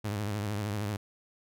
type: tone with vibrato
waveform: sawtooth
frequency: 103.83 Hz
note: G#2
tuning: in tune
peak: -27 dBFS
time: 0.04-0.97 s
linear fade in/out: 10 ms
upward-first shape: sine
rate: 13 Hz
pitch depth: 83 cents each way
effects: none